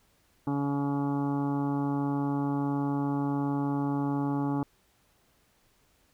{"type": "harmonic tone with a mistuned harmonic", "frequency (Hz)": 141.4, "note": "C#3", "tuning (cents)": 35, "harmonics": [1, 2, 3, 4, 5, 6, 7, 8, 9, 10], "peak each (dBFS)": [-32, -28, -41, -45, -45, -37, -49, -43, -51, -52], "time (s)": [0.47, 4.63], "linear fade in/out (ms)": 2, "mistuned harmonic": 9, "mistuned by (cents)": -18, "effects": ["pink hiss -67 dBFS RMS until 6.13 s"]}